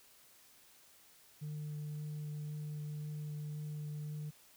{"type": "tone with vibrato", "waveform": "sine", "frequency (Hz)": 150, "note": "D3", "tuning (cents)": 37, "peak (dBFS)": -37, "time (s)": [1.41, 4.31], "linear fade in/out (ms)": 20, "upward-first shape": "sine", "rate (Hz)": 1.9, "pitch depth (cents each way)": 8, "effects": ["tanh soft clip ceiling -38 dBFS", "white hiss -63 dBFS RMS until 4.56 s"]}